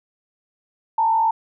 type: tone with frequency modulation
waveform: sine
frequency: 897 Hz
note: A5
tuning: 33 cents sharp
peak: -15 dBFS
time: 0.98-1.31 s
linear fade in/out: 5 ms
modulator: 47.3 Hz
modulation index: 0.6
effects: none